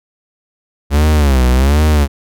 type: tone with vibrato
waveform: 45% pulse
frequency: 69.3 Hz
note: C#2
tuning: in tune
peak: -8 dBFS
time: 0.9-2.08 s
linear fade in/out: 50 ms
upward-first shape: sine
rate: 1.3 Hz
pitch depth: 190 cents each way
effects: none